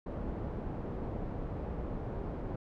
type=low-pass noise; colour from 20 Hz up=pink; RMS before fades=-38 dBFS; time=0.06-2.56 s; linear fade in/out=5 ms; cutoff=630 Hz; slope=12 dB/octave; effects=none